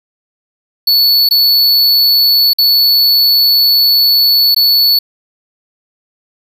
square tone with dropouts, 4435 Hz, C#8, in tune, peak -7 dBFS, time 0.87-4.99 s, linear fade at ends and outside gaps 5 ms, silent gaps 1.29-1.309 / 2.534-2.584 / 4.547-4.563 s, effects none

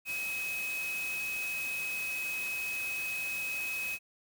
sine tone in noise, 2548 Hz, D#7, 41 cents sharp, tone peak -33 dBFS, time 0.05-3.99 s, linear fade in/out 50 ms, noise white, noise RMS -43 dBFS, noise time 0.05-3.99 s, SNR +7 dB, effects none

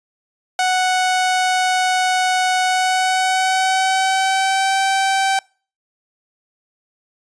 sawtooth tone with pitch glide, 740 to 774.1 Hz, F#5 to G5, 0 to -22 cents, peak -11 dBFS, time 0.59-5.39 s, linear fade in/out 2 ms, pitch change +78 cents, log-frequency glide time 2.64-4.79 s, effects noise-tail reverb RT60 0.4 s tail -26 dB re dry + resampled to 22050 Hz

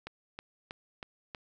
click train, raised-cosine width 0.3 ms, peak -24 dBFS, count 5, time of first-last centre 0.07-1.348 s, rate 3.13 Hz, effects none

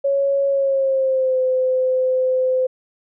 sine tone with pitch glide, 554.4 to 514.3 Hz, C#5 to C5, 0 to -30 cents, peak -15 dBFS, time 0.04-2.67 s, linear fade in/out 10 ms, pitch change -130 cents, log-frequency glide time 0.48-1.39 s, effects none

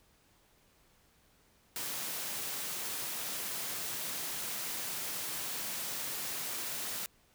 white high-pass noise, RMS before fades -38 dBFS, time 1.76-7.06 s, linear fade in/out 0 ms, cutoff 100 Hz, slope 96 dB/octave, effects pink hiss -67 dBFS RMS until 7.34 s

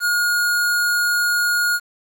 square tone, 1434 Hz, F6, 45 cents sharp, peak -17 dBFS, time 0-1.8 s, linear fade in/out 50 ms, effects 8-bit

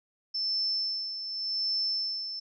sine tone with tremolo, 5300 Hz, E8, 9 cents sharp, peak -26 dBFS, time 0.34-2.4 s, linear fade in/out 10 ms, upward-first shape sine, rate 0.87 Hz, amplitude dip 60%, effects none

